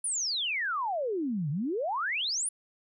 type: exponential two-way sweep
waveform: sine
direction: down then up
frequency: 10240 to 136.2 to 10240 Hz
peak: -28 dBFS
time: 0.04-2.49 s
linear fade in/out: 5 ms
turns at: 1.5 s
effects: none